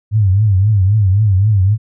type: tone with vibrato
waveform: sine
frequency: 100.7 Hz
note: G2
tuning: 47 cents sharp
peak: -8 dBFS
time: 0.11-1.78 s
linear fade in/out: 50 ms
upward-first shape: triangle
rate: 3.8 Hz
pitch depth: 180 cents each way
effects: none